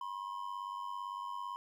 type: ring-modulated tone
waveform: triangle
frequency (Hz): 1020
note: C6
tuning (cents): -44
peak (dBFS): -34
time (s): 0.01-1.56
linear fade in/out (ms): 0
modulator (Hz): 48.9
effects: 12-bit